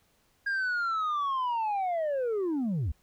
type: linear sweep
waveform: sine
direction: down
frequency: 1629 to 62.1 Hz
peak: -24 dBFS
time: 0.46-2.92 s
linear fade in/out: 10 ms
effects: tanh soft clip ceiling -26 dBFS + pink hiss -68 dBFS RMS until 3.02 s